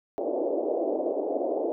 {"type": "band-pass noise", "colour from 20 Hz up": "white", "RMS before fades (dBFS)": -28, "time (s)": [0.18, 1.72], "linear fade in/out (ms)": 0, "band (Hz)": [290, 670], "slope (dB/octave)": 48, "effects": []}